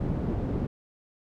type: low-pass noise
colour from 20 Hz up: white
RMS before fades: -29 dBFS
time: 0-0.67 s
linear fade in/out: 10 ms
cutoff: 240 Hz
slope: 12 dB/octave
effects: none